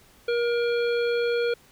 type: harmonic tone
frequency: 474.3 Hz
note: A#4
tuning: 30 cents sharp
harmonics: 1 / 3 / 5 / 7 / 9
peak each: -22 / -32 / -36 / -39 / -41 dBFS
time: 0.28-1.54 s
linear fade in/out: 5 ms
effects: pink hiss -56 dBFS RMS until 1.71 s